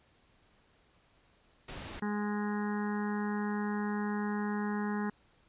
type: noise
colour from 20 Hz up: pink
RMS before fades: -43 dBFS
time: 1.68-2 s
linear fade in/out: 5 ms
type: harmonic tone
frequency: 207.7 Hz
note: G#3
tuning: in tune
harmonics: 1 / 2 / 4 / 5 / 6 / 7 / 8 / 9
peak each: -32 / -40 / -42 / -44 / -49 / -47 / -46 / -47 dBFS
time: 2.02-5.1 s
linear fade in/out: 5 ms
effects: pink hiss -67 dBFS RMS until 5.48 s + resampled to 8000 Hz